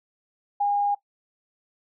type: tone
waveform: sine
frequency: 814 Hz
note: G#5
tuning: 35 cents flat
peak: -20 dBFS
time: 0.6-0.95 s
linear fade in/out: 10 ms
effects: noise-tail reverb RT60 0.1 s tail -18 dB re dry